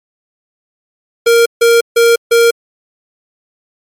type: tone bursts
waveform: square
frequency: 466.3 Hz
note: A#4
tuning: 1 cent sharp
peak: -6 dBFS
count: 4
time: 1.26-2.51 s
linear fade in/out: 10 ms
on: 200 ms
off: 150 ms
effects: MP3 64 kbps